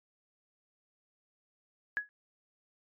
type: tone with exponential decay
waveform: sine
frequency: 1679 Hz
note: G#6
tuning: 18 cents sharp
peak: -25 dBFS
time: 1.97-2.09 s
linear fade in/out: 0 ms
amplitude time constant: 25 ms
effects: MP3 64 kbps